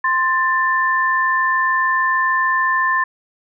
sine tone pair together, 1046.6 / 1773 Hz, C6 / A6, 0 / +13 cents, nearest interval major sixth, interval 913 cents, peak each -17 dBFS, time 0.04-3.04 s, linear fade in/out 5 ms, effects none

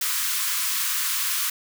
white high-pass noise, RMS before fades -25 dBFS, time 0.01-1.5 s, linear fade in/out 5 ms, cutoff 1000 Hz, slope 96 dB/octave, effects none

